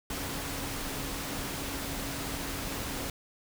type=tone in noise; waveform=sine; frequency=277.2 Hz; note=C#4; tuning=in tune; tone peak=-43 dBFS; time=0.1-3.1 s; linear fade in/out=2 ms; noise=pink; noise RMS=-36 dBFS; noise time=0.1-3.1 s; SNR=-10 dB; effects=none